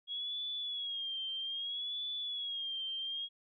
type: tone with vibrato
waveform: sine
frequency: 3303 Hz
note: G#7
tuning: 10 cents flat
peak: -36 dBFS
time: 0.07-3.29 s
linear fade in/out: 50 ms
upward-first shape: sine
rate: 0.62 Hz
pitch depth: 84 cents each way
effects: none